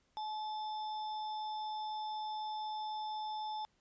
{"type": "tone with sample-and-hold", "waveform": "sine", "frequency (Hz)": 858, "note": "A5", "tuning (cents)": -44, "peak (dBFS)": -37, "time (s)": [0.17, 3.65], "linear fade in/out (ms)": 0, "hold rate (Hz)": 4410, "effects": ["pink hiss -75 dBFS RMS until 3.8 s", "resampled to 16000 Hz"]}